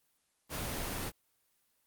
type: noise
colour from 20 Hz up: pink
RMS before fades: -37 dBFS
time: 0.49-1.12 s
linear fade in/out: 50 ms
effects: white hiss -75 dBFS RMS until 1.86 s + Opus 24 kbps